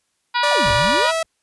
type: harmonic tone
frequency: 483.7 Hz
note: B4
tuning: 36 cents flat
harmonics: 2 / 3 / 4 / 5 / 6 / 7 / 8 / 9 / 10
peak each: -19 / -23 / -27 / -28 / -31 / -30 / -28 / -34 / -30 dBFS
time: 0.34-1.12 s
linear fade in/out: 20 ms
type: tone with pitch glide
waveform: sawtooth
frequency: 587.3 to 651.7 Hz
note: D5 to E5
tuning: 0 to -20 cents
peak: -15 dBFS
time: 0.43-1.23 s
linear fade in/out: 5 ms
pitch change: +180 cents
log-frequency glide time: 1.01-1.11 s
type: exponential two-way sweep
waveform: sine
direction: down then up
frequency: 812 to 90 to 592 Hz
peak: -23 dBFS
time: 0.51-1.07 s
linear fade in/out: 5 ms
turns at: 0.72 s
type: noise with exponential decay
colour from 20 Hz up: brown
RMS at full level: -24 dBFS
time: 0.66-1.26 s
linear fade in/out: 2 ms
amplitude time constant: 130 ms
effects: white hiss -69 dBFS RMS until 1.42 s + resampled to 24000 Hz